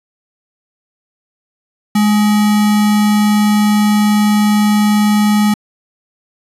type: tone with sample-and-hold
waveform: sine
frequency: 209.4 Hz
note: G#3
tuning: 15 cents sharp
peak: -8 dBFS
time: 1.95-5.54 s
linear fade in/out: 5 ms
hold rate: 1050 Hz
effects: resampled to 32000 Hz